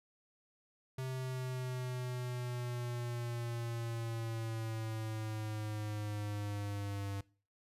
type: linear sweep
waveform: square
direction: down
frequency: 130.81 to 99 Hz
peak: -38 dBFS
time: 0.98-7.21 s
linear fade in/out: 5 ms
effects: noise-tail reverb RT60 0.4 s tail -22 dB re dry + resampled to 32000 Hz